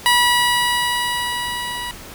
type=tone with level ramp; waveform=15% pulse; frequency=971 Hz; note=B5; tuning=30 cents flat; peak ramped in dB=-5 to -19 dBFS; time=0.06-1.91 s; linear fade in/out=0 ms; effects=pink hiss -37 dBFS RMS until 2.14 s